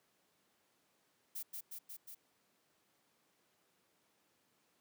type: noise with echo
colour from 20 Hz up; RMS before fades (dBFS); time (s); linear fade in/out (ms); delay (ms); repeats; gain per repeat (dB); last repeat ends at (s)
violet; -43; 1.35-1.43; 10; 180; 4; -2; 2.15
effects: pink hiss -75 dBFS RMS until 4.8 s + high-pass 200 Hz 12 dB/octave